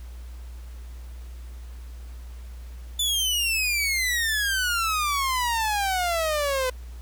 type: exponential sweep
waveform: sawtooth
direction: down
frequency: 3520 to 503 Hz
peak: -19 dBFS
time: 2.99-6.7 s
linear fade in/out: 5 ms
effects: added 60 Hz sine -36 dBFS peak until 7.01 s + pink hiss -54 dBFS RMS until 7.01 s